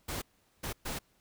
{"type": "noise bursts at uneven times", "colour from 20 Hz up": "pink", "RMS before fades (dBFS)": -37, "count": 3, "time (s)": [[0.08, 0.22], [0.63, 0.73], [0.85, 0.99]], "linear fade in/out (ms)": 10, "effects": ["pink hiss -70 dBFS RMS until 1.2 s"]}